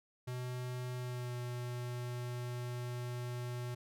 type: tone with pitch glide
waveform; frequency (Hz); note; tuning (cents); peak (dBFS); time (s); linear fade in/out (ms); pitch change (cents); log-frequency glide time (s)
square; 125 to 122.5; B2 to B2; +21 to -14; -39; 0.27-3.75; 10; -35; 0.96-1.36
effects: none